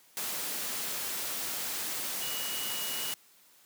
sine tone in noise, 2913 Hz, F#7, 28 cents flat, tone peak -39 dBFS, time 2.22-3.13 s, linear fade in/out 0 ms, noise white, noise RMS -35 dBFS, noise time 0.17-3.14 s, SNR -7 dB, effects white hiss -61 dBFS RMS until 3.65 s + high-pass 150 Hz 12 dB/octave

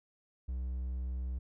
triangle tone with hard clipping, 63.6 Hz, C2, 48 cents flat, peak -35 dBFS, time 0.48-1.39 s, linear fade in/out 10 ms, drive 6 dB, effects none

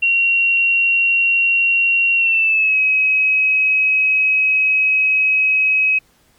sine tone with pitch glide, 2746 to 2547 Hz, F7 to D#7, -30 to +40 cents, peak -12 dBFS, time 0.02-5.99 s, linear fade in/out 10 ms, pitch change -130 cents, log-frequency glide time 2.16-2.78 s, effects pink hiss -56 dBFS RMS until 6.38 s + Opus 32 kbps

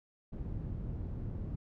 white low-pass noise, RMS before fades -39 dBFS, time 0.32-1.56 s, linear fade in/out 10 ms, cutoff 120 Hz, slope 12 dB/octave, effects none

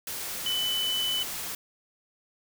sine tone in noise, 3000 Hz, F#7, 23 cents sharp, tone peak -26 dBFS, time 0.46-1.23 s, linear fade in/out 2 ms, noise white, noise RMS -35 dBFS, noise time 0.07-1.55 s, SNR +6 dB, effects none

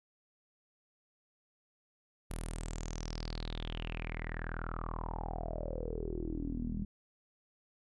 sawtooth tone with low-pass filter sweep, 40.37 Hz, E1, 35 cents flat, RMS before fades -39 dBFS, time 2.3-6.85 s, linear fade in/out 10 ms, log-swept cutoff 11000 to 200 Hz, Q 7.7, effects none

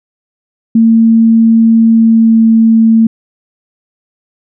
sine tone with pitch glide, 226.4 to 224.8 Hz, A3 to A3, +50 to +37 cents, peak -3 dBFS, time 0.75-3.07 s, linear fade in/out 5 ms, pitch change -13 cents, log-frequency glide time 1.89-2.49 s, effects none

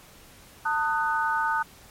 sine chord, D# diminished, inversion second, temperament just, 896 / 1244.5 / 1493.4 Hz, A5 / D#6 / F#6, +31 / 0 / +16 cents, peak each -26 / -28 / -27 dBFS, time 0.65-1.63 s, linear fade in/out 10 ms, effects pink hiss -51 dBFS RMS until 1.9 s + MP3 64 kbps

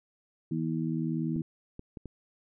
harmonic tone, 80.3 Hz, E2, 45 cents flat, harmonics 2 / 3 / 4, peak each -31 / -33 / -34 dBFS, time 0.51-1.42 s, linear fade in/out 5 ms
clicks, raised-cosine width 3 ms, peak -28 dBFS, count 4, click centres 1.362 / 1.794 / 1.972 / 2.057 s
effects none

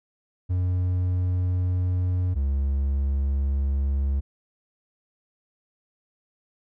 triangle tone pair in turn, 90.6 / 68.98 Hz, F#2 / C#2, -36 / -8 cents, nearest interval perfect fourth, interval 472 cents, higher first, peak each -19 dBFS, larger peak neither, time 0.49-2.35 / 2.35-4.21 s, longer neither, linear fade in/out 20 ms, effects none

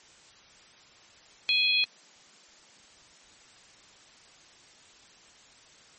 harmonic tone, 834 Hz, G#5, 7 cents sharp, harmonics 3 / 4 / 5, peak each -25 / -26 / -27 dBFS, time 1.49-1.84 s, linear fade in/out 0 ms, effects white hiss -55 dBFS RMS until 5.98 s + MP3 32 kbps

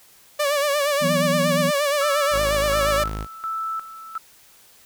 sawtooth tone with vibrato, 577 Hz, D5, 31 cents flat, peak -15 dBFS, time 0.39-3.04 s, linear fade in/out 10 ms, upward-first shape sine, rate 8.5 Hz, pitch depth 69 cents each way
sine chord, E suspended second, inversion none, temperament equal, 164.81 / 185 / 246.9 Hz, E3 / F#3 / B3, 0 / 0 / 0 cents, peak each -24 / -27 / -26 dBFS, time 1.01-1.71 s, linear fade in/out 20 ms
sine tone with tremolo, 1318.5 Hz, E6, in tune, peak -24 dBFS, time 2.01-4.18 s, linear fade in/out 5 ms, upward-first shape square, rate 1.4 Hz, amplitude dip 75%
sawtooth tone, 52.9 Hz, G#1, 33 cents sharp, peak -23 dBFS, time 2.31-3.27 s, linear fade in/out 50 ms
effects white hiss -52 dBFS RMS until 4.85 s

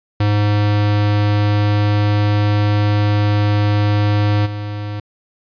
square tone with level steps, 103.83 Hz, G#2, in tune, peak -13 / -23 dBFS, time 0.2-5 s, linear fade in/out 5 ms, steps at 4.45 s, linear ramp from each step 20 ms, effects resampled to 11025 Hz

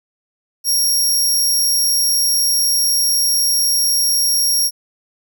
20% pulse tone, 5588 Hz, F8, in tune, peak -8 dBFS, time 0.64-4.71 s, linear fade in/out 50 ms, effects none

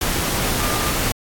sine tone in noise, 1200 Hz, D6, 37 cents sharp, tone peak -27 dBFS, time 0.6-0.91 s, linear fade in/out 5 ms, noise pink, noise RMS -21 dBFS, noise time 0.01-1.12 s, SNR -9 dB, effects AAC 64 kbps

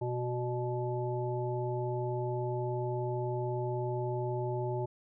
harmonic tone with a mistuned harmonic, 123.47 Hz, B2, in tune, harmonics 1 / 3 / 5 / 7, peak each -34 / -35 / -40 / -40 dBFS, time 0.01-4.86 s, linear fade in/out 10 ms, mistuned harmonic 5, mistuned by -27 cents, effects none

